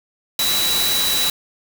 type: tone in noise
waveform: sine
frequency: 3927 Hz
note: B7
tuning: 11 cents flat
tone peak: -19 dBFS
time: 0.39-1.3 s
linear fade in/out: 2 ms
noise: white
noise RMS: -21 dBFS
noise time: 0.39-1.3 s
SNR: -1 dB
effects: none